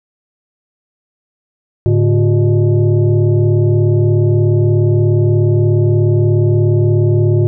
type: tone with frequency modulation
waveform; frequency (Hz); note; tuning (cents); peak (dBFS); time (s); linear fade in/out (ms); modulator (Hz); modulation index
sine; 107.1; A2; -46; -8; 1.86-7.47; 0; 251; 1
effects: none